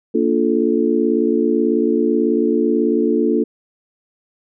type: chord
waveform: sine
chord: Bb major seventh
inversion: none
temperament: just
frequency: 233.1 / 291.4 / 349.6 / 437 Hz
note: Bb3 / D4 / F4 / A4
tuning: 0 / -13 / +2 / -12 cents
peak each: -19 dBFS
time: 0.14-3.44 s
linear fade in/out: 10 ms
effects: none